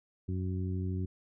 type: harmonic tone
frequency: 92.5 Hz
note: F#2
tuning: in tune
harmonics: 1 / 2 / 3 / 4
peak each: -32 / -38 / -42 / -44 dBFS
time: 0.28-1.06 s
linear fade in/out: 10 ms
effects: none